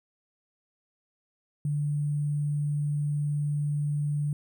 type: tone with sample-and-hold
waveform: sine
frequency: 146.83 Hz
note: D3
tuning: in tune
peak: -25 dBFS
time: 1.65-4.33 s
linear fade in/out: 2 ms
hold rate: 8820 Hz
effects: none